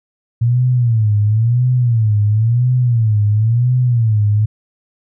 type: tone with vibrato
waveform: sine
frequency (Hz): 114.6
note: A#2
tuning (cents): -29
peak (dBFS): -10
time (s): 0.41-4.46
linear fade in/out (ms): 10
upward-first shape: sine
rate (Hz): 0.97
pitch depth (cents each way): 170
effects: none